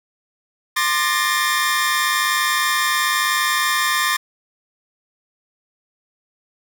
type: tone cluster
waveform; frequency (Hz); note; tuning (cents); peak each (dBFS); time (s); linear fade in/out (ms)
sawtooth; 1054 / 1197 / 1746 / 1846; C6 / D6 / A6 / A#6; +12 / +33 / -14 / -17; -19; 0.76-4.17; 10
effects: none

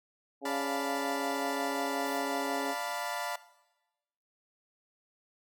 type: harmonic tone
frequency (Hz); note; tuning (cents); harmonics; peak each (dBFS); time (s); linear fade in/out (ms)
138.59; C#3; 0; 2 / 3 / 4 / 5 / 6; -37 / -39 / -40 / -41 / -42; 0.41-2.75; 50
type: chord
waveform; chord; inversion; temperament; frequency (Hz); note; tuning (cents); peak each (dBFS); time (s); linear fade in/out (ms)
30% pulse; B half-diminished seventh; first; equal; 587.3 / 698.5 / 880 / 987.8; D5 / F5 / A5 / B5; 0 / 0 / 0 / 0; -38 / -35 / -37 / -36; 0.45-3.36; 5
type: noise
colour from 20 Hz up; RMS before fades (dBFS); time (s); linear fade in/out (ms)
blue; -49; 2.06-2.18; 5
effects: noise-tail reverb RT60 1.0 s tail -17 dB re dry

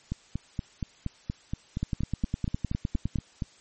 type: two click trains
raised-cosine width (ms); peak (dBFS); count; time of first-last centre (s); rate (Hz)
5; -15 / -17; 14 / 15; 1.83-3.158 / 0.12-3.422; 9.79 / 4.24
effects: white hiss -57 dBFS RMS until 3.6 s + MP3 32 kbps

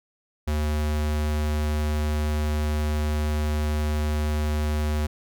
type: tone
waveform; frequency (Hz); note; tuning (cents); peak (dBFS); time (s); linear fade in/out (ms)
square; 75.5; D2; +48; -23; 0.47-5.07; 10
effects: none

